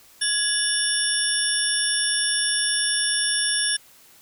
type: tone cluster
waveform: sine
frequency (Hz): 1679 / 2954 / 3539 / 5510 / 9750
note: G#6 / F#7 / A7 / F8 / D#9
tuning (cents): +18 / -3 / +9 / -24 / -36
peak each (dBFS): -27 / -31 / -28 / -26 / -24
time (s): 0.21-3.77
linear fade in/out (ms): 10
effects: white hiss -52 dBFS RMS until 4.21 s